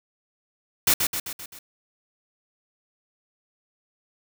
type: noise with echo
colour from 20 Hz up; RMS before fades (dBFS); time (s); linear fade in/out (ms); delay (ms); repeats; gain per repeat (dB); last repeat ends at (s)
white; -18; 0.87-0.94; 5; 130; 5; -5; 1.59
effects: none